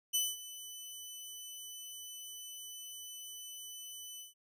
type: tone with ADSR envelope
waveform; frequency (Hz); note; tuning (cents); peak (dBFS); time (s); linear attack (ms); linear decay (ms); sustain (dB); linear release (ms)
15% pulse; 2999; F#7; +23; -21; 0.13-4.34; 21; 210; -17; 140
effects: none